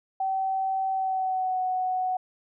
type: tone with pitch glide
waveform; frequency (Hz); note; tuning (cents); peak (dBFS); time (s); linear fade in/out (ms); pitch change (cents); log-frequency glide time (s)
sine; 767 to 741.3; G5 to F#5; -38 to +3; -24; 0.2-2.17; 5; -59; 0.92-1.6
effects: none